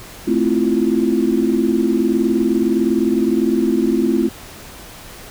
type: chord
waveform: sine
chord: F major seventh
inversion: first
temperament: equal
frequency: 220 / 261.6 / 329.6 / 349.2 Hz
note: A3 / C4 / E4 / F4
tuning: 0 / 0 / 0 / 0 cents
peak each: -19 dBFS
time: 0.27-4.29 s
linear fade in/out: 10 ms
effects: pink hiss -37 dBFS RMS until 5.3 s